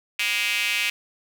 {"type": "tone with high-pass filter", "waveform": "square", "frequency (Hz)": 110, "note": "A2", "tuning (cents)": 0, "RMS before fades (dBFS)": -24, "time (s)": [0.19, 0.9], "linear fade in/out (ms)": 5, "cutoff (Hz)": 2500, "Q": 4.8, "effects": []}